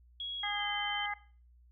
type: tone with pitch glide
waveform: sine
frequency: 3322 to 3100 Hz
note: G#7 to G7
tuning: 0 to -20 cents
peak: -36 dBFS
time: 0.2-1.06 s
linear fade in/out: 2 ms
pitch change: -120 cents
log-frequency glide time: 0.38-0.66 s
type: harmonic tone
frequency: 411.4 Hz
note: G#4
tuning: 16 cents flat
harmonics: 2 / 3 / 4 / 5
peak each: -38 / -43 / -41 / -37 dBFS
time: 0.43-1.14 s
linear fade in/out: 5 ms
effects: noise-tail reverb RT60 0.4 s tail -17 dB re dry + added 60 Hz sine -58 dBFS peak until 1.71 s